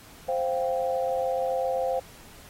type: chord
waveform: sine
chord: C suspended fourth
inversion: none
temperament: just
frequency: 523.3 / 697.7 / 784.9 Hz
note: C5 / F5 / G5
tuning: 0 / -2 / +2 cents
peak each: -26 / -30 / -32 dBFS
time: 0.28-2 s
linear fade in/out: 10 ms
effects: pink hiss -50 dBFS RMS until 2.49 s + AAC 48 kbps